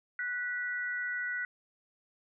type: tone pair together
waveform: sine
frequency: 1480 / 1952.9 Hz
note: F#6 / B6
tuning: 0 / -20 cents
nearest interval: perfect fourth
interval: 480 cents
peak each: -34 / -36 dBFS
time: 0.19-1.45 s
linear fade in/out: 2 ms
effects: none